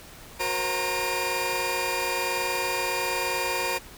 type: tone cluster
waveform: sawtooth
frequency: 366.5 / 474.5 / 535 / 928 / 2414 Hz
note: F#4 / A#4 / C5 / A#5 / D7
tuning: -16 / +31 / +38 / -8 / +47 cents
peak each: -31 / -31 / -29 / -26 / -27 dBFS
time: 0.39-3.79 s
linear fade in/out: 20 ms
effects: pink hiss -46 dBFS RMS until 3.97 s